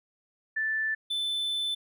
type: tone pair in turn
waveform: sine / triangle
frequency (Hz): 1760 / 3520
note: A6 / A7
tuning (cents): 0 / 0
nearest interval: octave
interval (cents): 1200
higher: second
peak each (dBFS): -26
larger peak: neither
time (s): 0.56-0.95 / 1.1-1.75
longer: second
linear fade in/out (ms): 10
effects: none